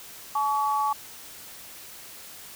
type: tone pair together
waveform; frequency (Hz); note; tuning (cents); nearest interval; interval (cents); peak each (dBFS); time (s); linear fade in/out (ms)
sine; 855 / 1132.1; A5 / C#6; -50 / +36; perfect fourth; 486; -25; 0.35-0.93; 5
effects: white hiss -44 dBFS RMS until 2.55 s